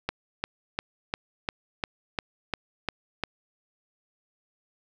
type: click train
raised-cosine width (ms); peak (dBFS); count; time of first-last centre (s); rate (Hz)
0.3; -11; 10; 0.09-3.237; 2.86
effects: none